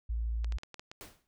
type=tone; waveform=sine; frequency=56.7 Hz; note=A#1; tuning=47 cents flat; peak=-30 dBFS; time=0.09-0.58 s; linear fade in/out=10 ms
type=clicks; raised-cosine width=0.2 ms; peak=-27 dBFS; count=7; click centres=0.445 / 0.523 / 0.585 / 0.634 / 0.743 / 0.795 / 0.915 s
type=noise with exponential decay; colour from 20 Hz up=pink; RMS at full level=-43 dBFS; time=1.01-1.27 s; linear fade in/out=0 ms; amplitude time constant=55 ms
effects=none